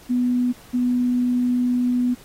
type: tone pair in turn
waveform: sine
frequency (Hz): 246.9 / 246.9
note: B3 / B3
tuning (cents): 0 / 0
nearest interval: unison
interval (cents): 0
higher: neither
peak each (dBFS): -17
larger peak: neither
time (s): 0.09-0.53 / 0.73-2.15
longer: second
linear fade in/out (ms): 20
effects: pink hiss -48 dBFS RMS until 2.24 s + AAC 48 kbps